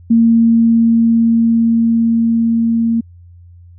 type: tone with level ramp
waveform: sine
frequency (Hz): 229.4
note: A#3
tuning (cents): -28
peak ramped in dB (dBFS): -6 to -11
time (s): 0.1-3.01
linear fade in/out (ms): 10
effects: added 87 Hz sine -37 dBFS peak until 3.78 s

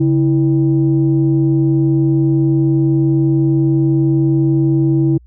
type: tone pair together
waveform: sine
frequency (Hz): 139.1 / 327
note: C#3 / E4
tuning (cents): +6 / -14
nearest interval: octave + minor third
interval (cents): 1480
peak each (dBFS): -12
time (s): 0-5.18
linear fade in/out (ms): 10
effects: tanh soft clip ceiling -4 dBFS + added 60 Hz sine -41 dBFS peak until 5.26 s

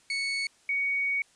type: tone pair in turn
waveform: 30% pulse / sine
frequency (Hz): 2217 / 2240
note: C#7 / C#7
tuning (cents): 0 / +18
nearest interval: unison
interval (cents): 18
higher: second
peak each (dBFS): -25 / -25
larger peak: neither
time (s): 0.1-0.47 / 0.69-1.22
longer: second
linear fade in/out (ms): 2
effects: white hiss -62 dBFS RMS until 1.35 s + resampled to 22050 Hz

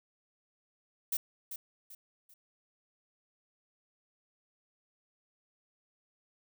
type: noise with echo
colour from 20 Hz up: violet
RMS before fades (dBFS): -32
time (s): 1.12-1.17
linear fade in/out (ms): 5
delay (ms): 390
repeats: 3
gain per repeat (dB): -9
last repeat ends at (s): 2.34
effects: none

